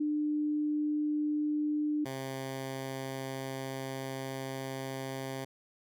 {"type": "tone pair in turn", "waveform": ["sine", "10% pulse"], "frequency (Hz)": [299.6, 133.46], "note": ["D4", "C3"], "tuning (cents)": [35, 35], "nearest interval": "octave + major second", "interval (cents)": 1400, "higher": "first", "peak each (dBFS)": -28, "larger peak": "neither", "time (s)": [[0, 2.05], [2.05, 5.45]], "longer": "second", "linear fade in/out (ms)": 10, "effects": []}